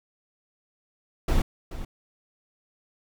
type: noise with echo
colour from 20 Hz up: brown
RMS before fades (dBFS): -21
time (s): 1.28-1.42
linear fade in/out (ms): 5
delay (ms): 430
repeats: 1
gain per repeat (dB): -13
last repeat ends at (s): 1.85
effects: none